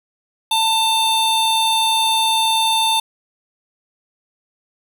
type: tone pair together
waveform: square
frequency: 891 / 3590 Hz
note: A5 / A7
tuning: +22 / +34 cents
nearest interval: 2 octaves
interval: 2412 cents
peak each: -18 / -18 dBFS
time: 0.51-3 s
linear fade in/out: 5 ms
effects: none